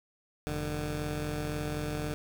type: tone pair together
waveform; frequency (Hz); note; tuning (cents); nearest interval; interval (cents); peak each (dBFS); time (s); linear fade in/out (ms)
15% pulse; 43.92 / 150; F1 / D3; +11 / +37; octave + major sixth; 2126; -31 / -27; 0.47-2.14; 0
effects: none